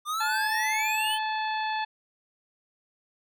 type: exponential sweep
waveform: square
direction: up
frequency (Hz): 1183 to 3156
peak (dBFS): -28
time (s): 0.05-1.19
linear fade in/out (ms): 50
type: harmonic tone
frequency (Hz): 868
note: A5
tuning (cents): -24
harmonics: 1 / 2 / 3 / 4 / 5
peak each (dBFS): -28 / -34 / -38 / -40 / -42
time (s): 0.2-1.85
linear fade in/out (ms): 10
effects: none